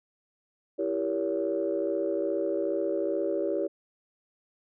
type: chord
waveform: sine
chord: E diminished seventh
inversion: none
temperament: equal with one note detuned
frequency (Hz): 329.6 / 392 / 466.2 / 566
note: E4 / G4 / Bb4 / Db5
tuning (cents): 0 / 0 / 0 / +36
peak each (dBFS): -31 / -30 / -34 / -30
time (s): 0.78-3.68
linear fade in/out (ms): 20
effects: tanh soft clip ceiling -17 dBFS